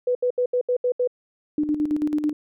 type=tone bursts; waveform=sine; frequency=494.9 Hz; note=B4; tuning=4 cents sharp; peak=-18 dBFS; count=7; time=0.07-1.075 s; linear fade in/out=5 ms; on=81 ms; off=73 ms
type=tone with tremolo; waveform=sine; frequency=300 Hz; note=D4; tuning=37 cents sharp; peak=-18 dBFS; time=1.58-2.33 s; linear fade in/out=2 ms; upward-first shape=square; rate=9.1 Hz; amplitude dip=60%
effects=none